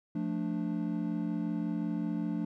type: chord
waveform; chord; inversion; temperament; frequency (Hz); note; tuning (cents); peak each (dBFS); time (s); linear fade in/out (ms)
triangle; D minor; first; equal; 174.61 / 220 / 293.7; F3 / A3 / D4; 0 / 0 / 0; -33; 0.15-2.45; 5
effects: none